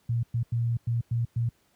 sine tone bursts at uneven times, 117.3 Hz, A#2, 11 cents sharp, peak -23 dBFS, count 6, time 0.09-0.23 / 0.34-0.43 / 0.52-0.77 / 0.87-1.01 / 1.11-1.25 / 1.36-1.49 s, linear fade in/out 5 ms, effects pink hiss -67 dBFS RMS until 1.75 s + high-pass 60 Hz 12 dB/octave

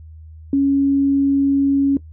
sine tone, 277.2 Hz, C#4, in tune, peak -12 dBFS, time 0.53-1.97 s, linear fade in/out 2 ms, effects noise-tail reverb RT60 0.1 s tail -18 dB re dry + added 79 Hz sine -36 dBFS peak until 2.12 s

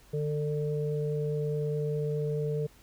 harmonic tone, 149.2 Hz, D3, 28 cents sharp, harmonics 1 / 3 / 4, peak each -30 / -31 / -44 dBFS, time 0.13-2.67 s, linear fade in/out 10 ms, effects added 49 Hz sine -60 dBFS peak until 2.82 s + pink hiss -59 dBFS RMS until 2.82 s

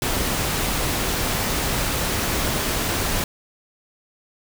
pink noise, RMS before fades -23 dBFS, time 0.02-3.24 s, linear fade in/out 2 ms, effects none

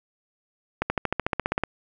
accelerating click train, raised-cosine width 0.5 ms, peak -8 dBFS, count 13, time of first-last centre 0.82-1.636 s, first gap 80 ms, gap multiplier 0.97, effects none

